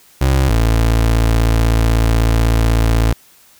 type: tone pair in turn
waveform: 30% pulse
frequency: 66.8 / 56.17 Hz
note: C2 / A1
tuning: +36 / +36 cents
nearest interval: minor third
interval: 300 cents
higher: first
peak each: -8 dBFS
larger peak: neither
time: 0.21-0.49 / 0.49-3.13 s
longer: second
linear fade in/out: 5 ms
effects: white hiss -48 dBFS RMS until 3.59 s